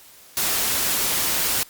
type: noise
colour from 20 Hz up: white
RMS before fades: -22 dBFS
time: 0.37-1.63 s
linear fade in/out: 0 ms
effects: white hiss -48 dBFS RMS until 1.69 s + Opus 48 kbps